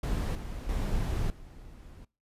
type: noise with level steps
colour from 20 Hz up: brown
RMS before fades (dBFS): -29 / -37 / -30 / -48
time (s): 0.03-2.05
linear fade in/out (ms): 5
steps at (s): 0.35 / 0.69 / 1.3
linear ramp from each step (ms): 2
effects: noise-tail reverb RT60 0.3 s tail -23 dB re dry + resampled to 32000 Hz